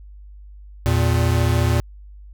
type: tone pair together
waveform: square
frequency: 82.8 / 117.01 Hz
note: E2 / A#2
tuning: +8 / +7 cents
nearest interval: tritone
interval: 599 cents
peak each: -19 dBFS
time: 0.86-1.8 s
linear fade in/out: 0 ms
effects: added 50 Hz sine -38 dBFS peak until 2.33 s